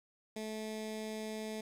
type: tone with notch filter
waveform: 15% pulse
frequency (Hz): 217.2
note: A3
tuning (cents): -22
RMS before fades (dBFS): -41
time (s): 0.36-1.61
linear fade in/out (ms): 5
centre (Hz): 1200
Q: 0.99
effects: low-pass 12000 Hz 12 dB/octave + 11-bit